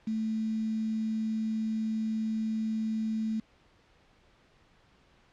sine tone with quantisation, 220 Hz, A3, in tune, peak -28 dBFS, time 0.07-3.4 s, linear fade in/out 5 ms, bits 8, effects pink hiss -63 dBFS RMS until 5.32 s + low-pass 4000 Hz 12 dB/octave

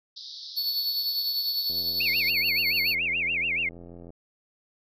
pink band-pass noise, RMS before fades -41 dBFS, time 0.16-2.31 s, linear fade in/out 10 ms, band 3600 to 5300 Hz, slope 96 dB/octave
square tone with tremolo, 4435 Hz, C#8, in tune, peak -24 dBFS, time 0.56-2.95 s, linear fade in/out 20 ms, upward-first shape triangle, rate 10 Hz, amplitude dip 50%
click train, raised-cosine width 2 ms, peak -32 dBFS, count 208, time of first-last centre 1.7-4.104 s, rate 86.1 Hz
sine tone with vibrato, 2423 Hz, D#7, 47 cents flat, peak -24 dBFS, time 2-3.69 s, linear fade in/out 5 ms, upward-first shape sine, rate 7 Hz, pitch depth 250 cents each way
effects none

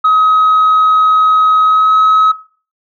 sine tone with pitch glide, 1269 to 1279.3 Hz, D#6 to D#6, +34 to +48 cents, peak -4 dBFS, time 0.04-2.32 s, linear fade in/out 10 ms, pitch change +14 cents, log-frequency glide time 1.64-1.92 s, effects noise-tail reverb RT60 0.4 s tail -18 dB re dry + tanh soft clip ceiling -4 dBFS

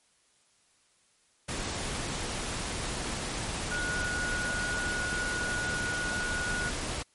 sine tone in noise, 1454 Hz, F#6, 31 cents flat, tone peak -31 dBFS, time 3.71-6.7 s, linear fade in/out 10 ms, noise pink, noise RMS -34 dBFS, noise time 1.48-7.03 s, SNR 0 dB, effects white hiss -67 dBFS RMS until 7.14 s + MP3 48 kbps

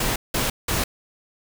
pink noise bursts, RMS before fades -23 dBFS, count 3, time 0-0.84 s, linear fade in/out 5 ms, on 160 ms, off 180 ms, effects none

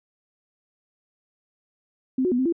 sine tone with pitch steps, 259.9 / 364.9 / 245.8 / 260.1 / 338.3 Hz, C4 / F#4 / B3 / C4 / E4, -11 / -24 / -8 / -10 / +45 cents, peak -19 dBFS, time 2.18-2.525 s, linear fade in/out 5 ms, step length 69 ms, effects none

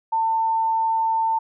sine tone, 897 Hz, A5, 33 cents sharp, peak -18 dBFS, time 0.12-1.39 s, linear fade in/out 10 ms, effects none

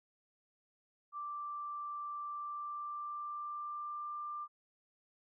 sine tone with pitch glide, 1174.7 to 1188.3 Hz, D6 to D6, 0 to +20 cents, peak -39 dBFS, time 1.12-4.48 s, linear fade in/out 50 ms, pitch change +20 cents, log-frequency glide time 2.23-4.13 s, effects none

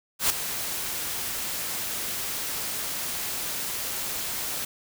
white noise with ADSR envelope, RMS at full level -20 dBFS, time 0.19-4.65 s, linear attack 110 ms, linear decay 5 ms, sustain -11 dB, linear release 5 ms, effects none

